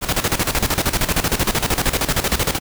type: noise with tremolo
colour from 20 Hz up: pink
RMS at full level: -17 dBFS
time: 0.01-2.6 s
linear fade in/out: 50 ms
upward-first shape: square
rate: 13 Hz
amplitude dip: 75%
effects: none